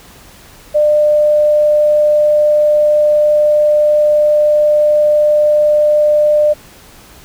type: tone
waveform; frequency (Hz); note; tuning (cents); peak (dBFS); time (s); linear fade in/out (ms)
sine; 599; D5; +34; -7; 0.74-6.54; 20
effects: pink hiss -40 dBFS RMS until 7.24 s